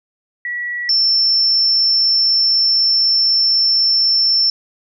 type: tone pair in turn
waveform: sine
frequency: 1937 / 5372 Hz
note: B6 / E8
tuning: -34 / +32 cents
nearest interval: octave + tritone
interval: 1766 cents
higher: second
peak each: -20 / -11 dBFS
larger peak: second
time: 0.45-0.89 / 0.89-4.5 s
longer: second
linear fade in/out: 2 ms
effects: none